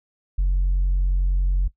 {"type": "tone", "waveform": "sine", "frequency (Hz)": 45.46, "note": "F#1", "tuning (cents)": -30, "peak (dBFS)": -15, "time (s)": [0.38, 1.68], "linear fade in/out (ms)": 10, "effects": ["noise-tail reverb RT60 0.1 s tail -18 dB re dry", "tanh soft clip ceiling -15 dBFS"]}